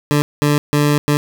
20% pulse tone bursts at uneven times, 146.83 Hz, D3, in tune, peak -7 dBFS, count 4, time 0.11-0.22 / 0.42-0.58 / 0.73-0.98 / 1.08-1.17 s, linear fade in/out 0 ms, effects none

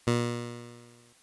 15% pulse tone with exponential decay, 119.5 Hz, A#2, 43 cents sharp, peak -15 dBFS, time 0.07-1.13 s, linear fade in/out 5 ms, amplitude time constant 230 ms, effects white hiss -60 dBFS RMS until 1.22 s + resampled to 24000 Hz

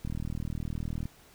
click train, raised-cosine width 5 ms, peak -22 dBFS, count 41, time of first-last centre 0.05-1.055 s, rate 39.8 Hz, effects pink hiss -57 dBFS RMS until 1.34 s

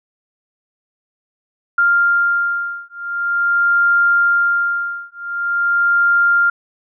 sine beating tone pair, 1396.9 / 1397.35 Hz, F6 / F6, 0 / +1 cents, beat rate 0.45 Hz, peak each -16 dBFS, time 1.78-6.5 s, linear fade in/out 5 ms, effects none

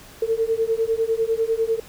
sine beating tone pair, 446 / 456 Hz, A4 / A#4, +23 / -38 cents, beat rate 10 Hz, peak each -22 dBFS, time 0.22-1.8 s, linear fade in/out 5 ms, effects pink hiss -45 dBFS RMS until 1.88 s

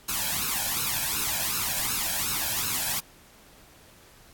white noise with flanger, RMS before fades -28 dBFS, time 0.08-3 s, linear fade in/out 10 ms, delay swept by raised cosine 0.75 to 1.26 ms, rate 2.7 Hz, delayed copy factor +0.8, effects pink hiss -54 dBFS RMS until 4.33 s + AAC 64 kbps

